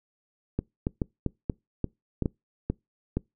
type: clicks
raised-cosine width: 3 ms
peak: -13 dBFS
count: 10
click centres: 0.59 / 0.869 / 1.018 / 1.263 / 1.498 / 1.843 / 2.223 / 2.258 / 2.7 / 3.17 s
effects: noise-tail reverb RT60 0.2 s tail -25 dB re dry